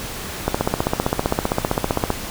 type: click train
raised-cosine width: 1 ms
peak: -3 dBFS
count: 26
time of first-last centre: 0.48-2.103 s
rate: 15.4 Hz
effects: pink hiss -30 dBFS RMS until 2.3 s